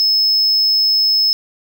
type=tone; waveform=triangle; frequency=5200 Hz; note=E8; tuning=24 cents flat; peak=-10 dBFS; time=0-1.33 s; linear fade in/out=0 ms; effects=none